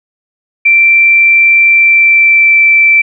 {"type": "tone with pitch glide", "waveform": "sine", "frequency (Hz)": [2349, 2333], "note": ["D7", "D7"], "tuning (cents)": [0, -12], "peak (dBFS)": -3, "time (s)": [0.65, 3.02], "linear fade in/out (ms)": 10, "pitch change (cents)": -12, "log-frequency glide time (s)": [1.7, 2.59], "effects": []}